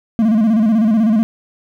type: tone with vibrato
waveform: triangle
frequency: 220 Hz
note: A3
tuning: in tune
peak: -8 dBFS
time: 0.19-1.23 s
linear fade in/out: 0 ms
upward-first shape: square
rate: 16 Hz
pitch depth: 80 cents each way
effects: 8-bit